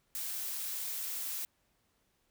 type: noise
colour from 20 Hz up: blue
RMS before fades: -38 dBFS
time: 0.15-1.45 s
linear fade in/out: 0 ms
effects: pink hiss -75 dBFS RMS until 2.3 s